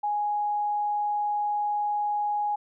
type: tone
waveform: sine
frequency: 830.6 Hz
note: G#5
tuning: in tune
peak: -24 dBFS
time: 0.03-2.56 s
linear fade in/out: 10 ms
effects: none